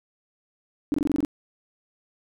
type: tone bursts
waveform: sine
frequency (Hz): 292.3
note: D4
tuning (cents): -8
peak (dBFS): -19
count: 8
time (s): 0.92-1.249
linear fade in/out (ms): 0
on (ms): 21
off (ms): 23
effects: none